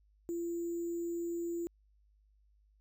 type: tone with sample-and-hold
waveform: sine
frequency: 340.9 Hz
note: F4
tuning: 42 cents flat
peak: -34 dBFS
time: 0.29-1.67 s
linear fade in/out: 0 ms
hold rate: 7350 Hz
effects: added 51 Hz sine -65 dBFS peak until 2.8 s